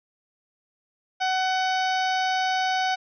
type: harmonic tone with a mistuned harmonic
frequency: 750 Hz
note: F#5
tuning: 23 cents sharp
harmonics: 1 / 2 / 3 / 4 / 5 / 6 / 7 / 8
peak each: -23 / -29 / -33 / -35 / -37 / -39 / -40 / -41 dBFS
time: 1.2-2.96 s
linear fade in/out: 20 ms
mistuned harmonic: 7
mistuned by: -40 cents
effects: none